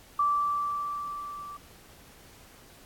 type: tone with level ramp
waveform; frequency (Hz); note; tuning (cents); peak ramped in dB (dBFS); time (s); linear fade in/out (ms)
sine; 1165; D6; -14; -21 to -39; 0.19-1.57; 5
effects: pink hiss -54 dBFS RMS until 2.85 s + AAC 64 kbps